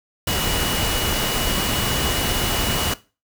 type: tone in noise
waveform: sine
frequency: 2923 Hz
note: F#7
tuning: 22 cents flat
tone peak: -28 dBFS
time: 0.27-2.94 s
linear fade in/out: 5 ms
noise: pink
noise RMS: -22 dBFS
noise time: 0.27-2.94 s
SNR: -9 dB
effects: noise-tail reverb RT60 0.3 s tail -18 dB re dry